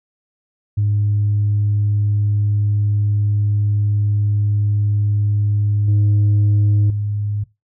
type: tone with level steps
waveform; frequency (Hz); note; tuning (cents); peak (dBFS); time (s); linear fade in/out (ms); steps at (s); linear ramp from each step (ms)
sine; 103.5; G#2; -5; -13 / -9 / -18; 0.77-7.44; 10; 5.88 / 6.9; 2
effects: noise-tail reverb RT60 0.2 s tail -18 dB re dry + tanh soft clip ceiling -10 dBFS